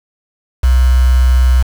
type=tone with quantisation; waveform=sine; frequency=63.2 Hz; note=B1; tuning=41 cents sharp; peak=-6 dBFS; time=0.63-1.63 s; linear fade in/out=10 ms; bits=4; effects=none